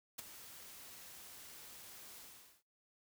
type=noise with ADSR envelope; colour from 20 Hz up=white; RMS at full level=-41 dBFS; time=0.18-2.63 s; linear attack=13 ms; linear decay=10 ms; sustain=-13 dB; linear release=430 ms; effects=noise-tail reverb RT60 0.3 s tail -25 dB re dry